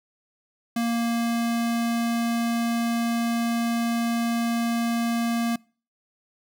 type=tone; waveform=square; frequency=233.1 Hz; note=A#3; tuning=in tune; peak=-23 dBFS; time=0.76-5.56 s; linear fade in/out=5 ms; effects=noise-tail reverb RT60 0.4 s tail -25 dB re dry